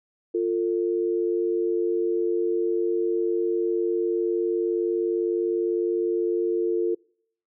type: tone pair together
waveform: sine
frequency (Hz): 349.2 / 449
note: F4 / A4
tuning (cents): 0 / +35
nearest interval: major third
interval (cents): 435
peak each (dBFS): -23 / -25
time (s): 0.34-6.95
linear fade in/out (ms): 10
effects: noise-tail reverb RT60 0.6 s tail -25 dB re dry